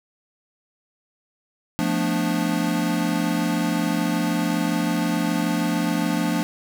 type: chord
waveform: square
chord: B half-diminished seventh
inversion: second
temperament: equal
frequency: 174.61 / 220 / 246.9 / 293.7 Hz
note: F3 / A3 / B3 / D4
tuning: 0 / 0 / 0 / 0 cents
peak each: -26 / -27 / -29 / -26 dBFS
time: 1.79-6.43 s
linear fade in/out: 0 ms
effects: none